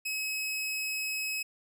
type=tone; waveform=sawtooth; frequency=2560 Hz; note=D#7; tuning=49 cents sharp; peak=-28 dBFS; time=0.05-1.43 s; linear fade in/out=10 ms; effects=none